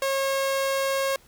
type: tone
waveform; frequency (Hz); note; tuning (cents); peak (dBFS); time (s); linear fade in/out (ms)
sawtooth; 543; C#5; -36; -19; 0.02-1.16; 2
effects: pink hiss -56 dBFS RMS until 1.27 s